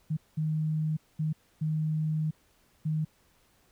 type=tone bursts at uneven times; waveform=sine; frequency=155.56 Hz; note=D#3; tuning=in tune; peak=-26 dBFS; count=5; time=0.1-0.17 / 0.37-0.97 / 1.19-1.33 / 1.61-2.31 / 2.85-3.05 s; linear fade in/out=10 ms; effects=pink hiss -66 dBFS RMS until 3.71 s